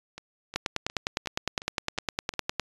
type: two click trains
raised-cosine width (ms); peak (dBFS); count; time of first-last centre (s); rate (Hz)
0.2; -23 / -9; 7 / 21; 0.18-2.338 / 0.56-2.597; 2.78 / 9.82
effects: resampled to 24000 Hz